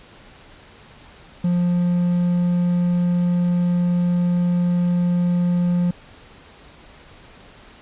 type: tone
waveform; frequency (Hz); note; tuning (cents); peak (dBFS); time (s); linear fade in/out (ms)
triangle; 175.9; F3; +13; -14; 1.44-5.91; 5
effects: pink hiss -46 dBFS RMS until 7.81 s + resampled to 8000 Hz